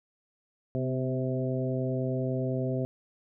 harmonic tone with a mistuned harmonic, 130 Hz, C3, 11 cents flat, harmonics 1 / 2 / 3 / 4 / 5, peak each -30 / -33 / -35 / -36 / -37 dBFS, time 0.75-2.85 s, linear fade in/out 0 ms, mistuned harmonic 2, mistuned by -26 cents, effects none

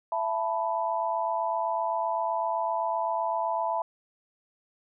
sine chord, E suspended fourth, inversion none, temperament equal with one note detuned, 667.7 / 880 / 987.8 Hz, E5 / A5 / B5, +22 / 0 / 0 cents, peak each -30 dBFS, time 0.12-3.82 s, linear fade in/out 2 ms, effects none

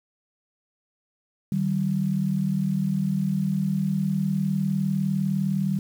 sine tone pair together, 153.03 / 192.8 Hz, D#3 / G3, -28 / -28 cents, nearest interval major third, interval 400 cents, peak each -26 / -23 dBFS, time 1.52-5.79 s, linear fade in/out 2 ms, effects 8-bit

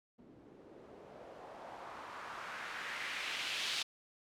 blue noise with low-pass filter sweep, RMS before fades -44 dBFS, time 0.18-3.83 s, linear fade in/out 10 ms, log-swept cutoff 260 to 3700 Hz, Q 1.8, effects none

